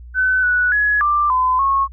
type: tone with pitch steps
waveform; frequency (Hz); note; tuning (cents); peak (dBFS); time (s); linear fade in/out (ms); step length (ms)
sine; 1514 / 1475 / 1684 / 1182 / 1018 / 1094; F#6 / F#6 / G#6 / D6 / C6 / C#6; +39 / -6 / +24 / +11 / -48 / -23; -13; 0.14-1.88; 50; 290
effects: added 60 Hz sine -34 dBFS peak until 1.92 s